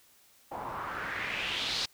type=noise with low-pass filter sweep; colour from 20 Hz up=white; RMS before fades=-35 dBFS; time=0.51-1.86 s; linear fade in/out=10 ms; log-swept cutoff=800 to 4700 Hz; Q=3.3; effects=white hiss -62 dBFS RMS until 1.93 s